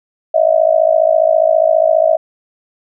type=tone with amplitude modulation; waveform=sine; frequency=642 Hz; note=E5; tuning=46 cents flat; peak=-4 dBFS; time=0.34-2.17 s; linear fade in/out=10 ms; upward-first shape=sine; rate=54.8 Hz; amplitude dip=95%; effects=none